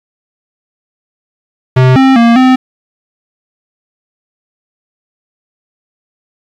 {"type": "tone with pitch steps", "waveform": "square", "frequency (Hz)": [128.8, 265.5, 233.2, 257.7], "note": ["C3", "C4", "A#3", "C4"], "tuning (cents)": [-27, 25, 1, -26], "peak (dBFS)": -4, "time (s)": [1.76, 2.56], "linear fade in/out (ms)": 10, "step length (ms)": 200, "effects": ["low-pass 3000 Hz 12 dB/octave", "7-bit"]}